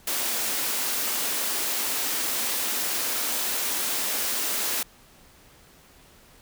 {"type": "high-pass noise", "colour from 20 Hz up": "white", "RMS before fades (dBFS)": -27, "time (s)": [0.07, 4.83], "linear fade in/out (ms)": 5, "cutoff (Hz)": 200, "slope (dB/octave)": 96, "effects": ["pink hiss -54 dBFS RMS until 6.41 s"]}